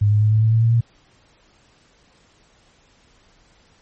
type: tone with pitch steps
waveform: sine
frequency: 103.3 / 105.11 / 106.94 / 108.81 / 110.71 / 112.65 / 114.62 / 116.62 Hz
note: G#2 / G#2 / A2 / A2 / A2 / A2 / A#2 / A#2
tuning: -9 / +21 / -49 / -19 / +11 / +41 / -29 / +1 cents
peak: -12 dBFS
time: 0.01-0.81 s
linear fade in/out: 10 ms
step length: 100 ms
effects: pink hiss -56 dBFS RMS until 3.81 s + MP3 32 kbps